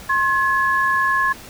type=tone pair together; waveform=sine; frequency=1068.6 / 1698 Hz; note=C6 / G#6; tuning=+36 / +38 cents; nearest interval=minor sixth; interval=802 cents; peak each=-18 dBFS; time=0.09-1.33 s; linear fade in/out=10 ms; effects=pink hiss -39 dBFS RMS until 1.49 s